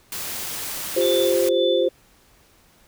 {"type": "noise", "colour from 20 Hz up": "white", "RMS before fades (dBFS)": -30, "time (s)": [0.12, 1.49], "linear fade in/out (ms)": 2}
{"type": "chord", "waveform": "sine", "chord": "F suspended second", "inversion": "none", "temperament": "equal", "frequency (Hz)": [349.2, 392, 523.3], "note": ["F4", "G4", "C5"], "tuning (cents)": [0, 0, 0], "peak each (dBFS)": [-22, -23, -19], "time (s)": [0.96, 1.89], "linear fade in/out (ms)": 10}
{"type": "tone with tremolo", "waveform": "sine", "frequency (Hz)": 3507, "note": "A7", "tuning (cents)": -6, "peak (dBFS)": -25, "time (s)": [1.01, 1.89], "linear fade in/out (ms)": 2, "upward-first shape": "sine", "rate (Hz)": 1.9, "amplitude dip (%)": 100}
{"effects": ["pink hiss -56 dBFS RMS until 2.87 s"]}